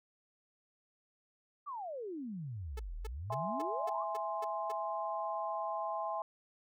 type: exponential two-way sweep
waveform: sine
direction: down then up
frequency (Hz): 1215 to 37 to 1215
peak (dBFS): -39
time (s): 1.66-4.04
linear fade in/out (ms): 20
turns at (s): 2.96
type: tone bursts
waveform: sawtooth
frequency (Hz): 435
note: A4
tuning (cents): -20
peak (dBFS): -39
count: 8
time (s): 2.77-4.72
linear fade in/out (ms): 5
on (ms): 25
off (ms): 250
type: chord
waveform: sine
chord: E augmented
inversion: none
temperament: equal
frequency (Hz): 659.3 / 830.6 / 1046.5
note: E5 / G#5 / B#5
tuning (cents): 0 / 0 / 0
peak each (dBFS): -39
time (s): 3.3-6.22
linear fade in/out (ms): 2
effects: none